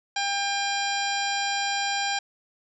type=harmonic tone; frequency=800 Hz; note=G5; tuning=35 cents sharp; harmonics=1 / 2 / 3 / 4 / 5 / 6 / 7 / 9; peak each=-28 / -31 / -33 / -34 / -35 / -36 / -36 / -38 dBFS; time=0.16-2.19 s; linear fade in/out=5 ms; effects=none